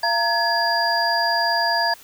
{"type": "tone cluster", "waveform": "sine", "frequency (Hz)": [684, 923, 1693, 4781], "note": ["F5", "A#5", "G#6", "D8"], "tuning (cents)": [-36, -17, 33, 30], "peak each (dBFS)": -23, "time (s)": [0.03, 1.94], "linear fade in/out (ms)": 5, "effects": ["white hiss -46 dBFS RMS until 2.03 s"]}